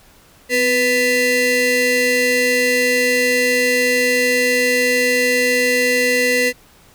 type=ring-modulated tone; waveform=35% pulse; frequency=747 Hz; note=F#5; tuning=16 cents sharp; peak=-9 dBFS; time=0.49-6.53 s; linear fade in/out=50 ms; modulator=1240 Hz; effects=pink hiss -49 dBFS RMS until 6.94 s